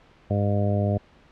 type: harmonic tone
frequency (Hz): 101.7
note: G#2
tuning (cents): -36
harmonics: 1 / 2 / 3 / 4 / 5 / 6 / 7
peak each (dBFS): -22 / -27 / -34 / -33 / -34 / -29 / -35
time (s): 0.3-0.98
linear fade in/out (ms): 10
effects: pink hiss -55 dBFS RMS until 1.31 s + low-pass 3000 Hz 12 dB/octave